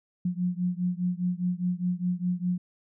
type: beating tone pair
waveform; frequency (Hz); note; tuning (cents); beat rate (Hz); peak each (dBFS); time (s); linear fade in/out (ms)
sine; 177 / 181.9; F3 / F#3; +23 / -29; 4.9; -28 / -29; 0.25-2.58; 5
effects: none